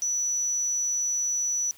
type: tone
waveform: sine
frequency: 5920 Hz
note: F#8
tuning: in tune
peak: -24 dBFS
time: 0.02-1.71 s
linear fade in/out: 0 ms
effects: white hiss -53 dBFS RMS until 1.77 s